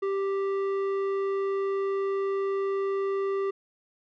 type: tone with low-pass filter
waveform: square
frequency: 392 Hz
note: G4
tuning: in tune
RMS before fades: -28 dBFS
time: 0.02-3.51 s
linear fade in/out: 10 ms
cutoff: 1400 Hz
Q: 0.74
effects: none